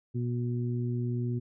harmonic tone, 121.1 Hz, B2, 34 cents flat, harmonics 1 / 2 / 3, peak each -29 / -35 / -39 dBFS, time 0.14-1.4 s, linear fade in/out 20 ms, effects none

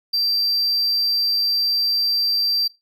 triangle tone, 4699 Hz, D8, in tune, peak -16 dBFS, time 0.13-2.68 s, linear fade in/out 10 ms, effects noise-tail reverb RT60 0.2 s tail -19 dB re dry

